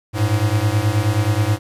square beating tone pair, 101 / 110.4 Hz, G#2 / A2, -48 / +6 cents, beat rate 9.4 Hz, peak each -19 dBFS, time 0.13-1.59 s, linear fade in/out 50 ms, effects resampled to 32000 Hz + 9-bit

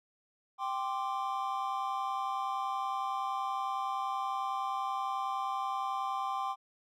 triangle chord, G suspended fourth, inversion none, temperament just, 784 / 1045.3 / 1176 Hz, G5 / C6 / D6, 0 / -2 / +2 cents, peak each -34 / -34 / -36 dBFS, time 0.58-6.56 s, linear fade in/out 50 ms, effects none

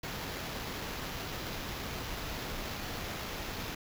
pink noise with sample-and-hold, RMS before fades -39 dBFS, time 0.03-3.75 s, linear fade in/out 5 ms, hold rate 8820 Hz, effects none

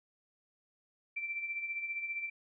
sine tone with tremolo, 2344 Hz, D7, 4 cents flat, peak -33 dBFS, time 1.16-2.3 s, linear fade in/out 10 ms, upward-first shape sine, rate 15 Hz, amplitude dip 55%, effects none

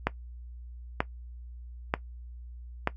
click train, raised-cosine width 0.5 ms, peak -9 dBFS, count 4, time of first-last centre 0.07-2.874 s, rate 1.07 Hz, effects noise-tail reverb RT60 0.1 s tail -17 dB re dry + added 60 Hz sine -41 dBFS peak until 2.96 s

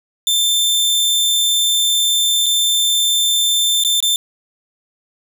sawtooth tone with dropouts, 3561 Hz, A7, 20 cents sharp, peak -10 dBFS, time 0.27-4.16 s, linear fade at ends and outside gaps 1 ms, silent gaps 2.46-2.464 / 3.837-3.848 / 4.003-4.026 s, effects none

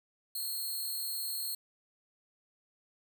5% pulse tone with amplitude modulation, 4265 Hz, C8, 32 cents sharp, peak -25 dBFS, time 0.35-1.55 s, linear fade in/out 5 ms, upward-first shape sine, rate 242 Hz, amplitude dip 55%, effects none

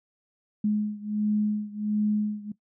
sine beating tone pair, 210 / 211.4 Hz, G#3 / G#3, +19 / +31 cents, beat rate 1.4 Hz, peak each -26 / -28 dBFS, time 0.64-2.52 s, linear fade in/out 5 ms, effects noise-tail reverb RT60 0.1 s tail -17 dB re dry

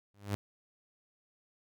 sawtooth tone with exponential growth, 101.4 Hz, G#2, 41 cents flat, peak -25 dBFS, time 0.14-0.35 s, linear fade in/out 0 ms, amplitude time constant 45 ms, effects none

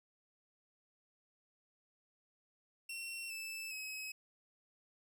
sawtooth tone with pitch steps, 2719 / 2635 / 2555 Hz, F7 / E7 / D#7, -47 / -1 / +45 cents, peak -39 dBFS, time 2.89-4.12 s, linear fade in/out 5 ms, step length 410 ms, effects none

